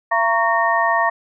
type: tone cluster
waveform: sine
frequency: 678 / 930 / 1113 / 1840 Hz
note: E5 / A#5 / C#6 / A#6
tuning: +49 / -4 / +7 / -23 cents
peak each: -20 dBFS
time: 0.11-1.1 s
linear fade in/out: 10 ms
effects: none